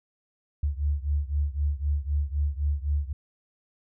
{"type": "beating tone pair", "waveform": "sine", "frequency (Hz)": [71.2, 75.1], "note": ["C#2", "D2"], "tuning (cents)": [47, 39], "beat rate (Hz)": 3.9, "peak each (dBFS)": [-26, -28], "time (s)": [0.63, 3.13], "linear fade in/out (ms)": 5, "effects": []}